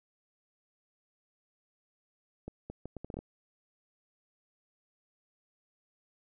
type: accelerating click train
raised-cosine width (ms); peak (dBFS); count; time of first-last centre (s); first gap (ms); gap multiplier
2; -27; 9; 2.48-3.19; 220; 0.71
effects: none